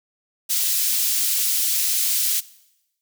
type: high-pass noise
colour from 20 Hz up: white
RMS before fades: -21 dBFS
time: 0.49-2.41 s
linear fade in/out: 20 ms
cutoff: 3700 Hz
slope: 12 dB/octave
effects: noise-tail reverb RT60 0.9 s tail -20 dB re dry